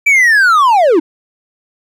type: linear sweep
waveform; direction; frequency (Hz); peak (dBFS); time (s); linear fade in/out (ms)
triangle; down; 2349 to 286; -4; 0.06-1; 10
effects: none